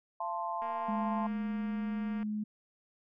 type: chord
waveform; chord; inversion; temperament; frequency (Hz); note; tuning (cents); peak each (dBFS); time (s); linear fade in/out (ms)
sine; F major; none; equal with one note detuned; 682.5 / 880 / 1046.5; F5 / A5 / C6; -40 / 0 / 0; -38 / -37 / -37; 0.2-1.27; 5
type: click train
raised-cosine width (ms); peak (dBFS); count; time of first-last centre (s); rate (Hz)
0.5; -34; 376; 0.62-2.229; 233
type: tone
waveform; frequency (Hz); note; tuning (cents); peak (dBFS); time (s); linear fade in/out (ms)
sine; 211.9; G#3; +35; -32; 0.88-2.44; 10
effects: none